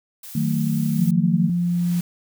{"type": "noise", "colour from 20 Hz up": "blue", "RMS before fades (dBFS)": -38, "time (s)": [0.23, 1.11], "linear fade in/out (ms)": 5}
{"type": "chord", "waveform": "sine", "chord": "D# diminished", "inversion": "none", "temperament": "just", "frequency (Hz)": [155.56, 186.68, 224], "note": ["D#3", "F#3", "A3"], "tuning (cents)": [0, 16, 31], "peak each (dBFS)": [-22, -26, -22], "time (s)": [0.35, 1.5], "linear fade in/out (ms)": 5}
{"type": "tone", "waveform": "sine", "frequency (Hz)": 174.61, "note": "F3", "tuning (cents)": 0, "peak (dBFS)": -18, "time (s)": [0.98, 2.01], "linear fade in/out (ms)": 10}
{"type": "noise with exponential growth", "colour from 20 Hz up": "white", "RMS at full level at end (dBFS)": -37, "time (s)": [1.04, 2.01], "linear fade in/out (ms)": 1, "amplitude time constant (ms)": 210}
{"effects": []}